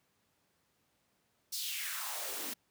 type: noise with high-pass filter sweep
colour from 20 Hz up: white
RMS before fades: -39 dBFS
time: 1.52-2.54 s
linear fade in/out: 10 ms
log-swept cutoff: 5100 to 220 Hz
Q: 2.8
effects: pink hiss -75 dBFS RMS until 2.7 s + high-pass 100 Hz 12 dB/octave